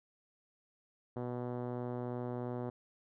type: tone with low-pass filter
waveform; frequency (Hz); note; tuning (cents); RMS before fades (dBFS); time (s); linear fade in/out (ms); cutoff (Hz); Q
5% pulse; 122.9; B2; -8; -39; 1.16-2.7; 5; 500; 0.67
effects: none